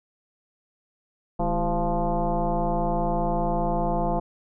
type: tone with frequency modulation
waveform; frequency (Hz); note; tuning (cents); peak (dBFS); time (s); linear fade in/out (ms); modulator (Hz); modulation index
sine; 332.5; E4; +15; -21; 1.39-4.2; 10; 180; 3.1
effects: none